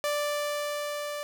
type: tone with level ramp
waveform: sawtooth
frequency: 587.3 Hz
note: D5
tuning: in tune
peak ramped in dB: -22 to -29 dBFS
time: 0.04-1.23 s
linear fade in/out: 0 ms
effects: none